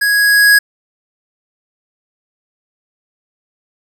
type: tone with level ramp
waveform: square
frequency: 1661.2 Hz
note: G#6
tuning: in tune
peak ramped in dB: -12 to -5 dBFS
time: 0.01-0.59 s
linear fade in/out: 10 ms
effects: none